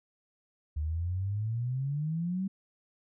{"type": "exponential sweep", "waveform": "sine", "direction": "up", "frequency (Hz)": [73.5, 196], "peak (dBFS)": -29, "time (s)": [0.76, 2.48], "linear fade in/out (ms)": 10, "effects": []}